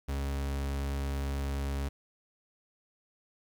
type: tone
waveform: 40% pulse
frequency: 69.3 Hz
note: C#2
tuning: in tune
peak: -30 dBFS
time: 0.08-1.89 s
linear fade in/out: 10 ms
effects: 11-bit